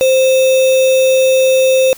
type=tone with sample-and-hold; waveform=sine; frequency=523.3 Hz; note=C5; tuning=in tune; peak=-7 dBFS; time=0.01-1.93 s; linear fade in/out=0 ms; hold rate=3150 Hz; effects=white hiss -36 dBFS RMS until 1.97 s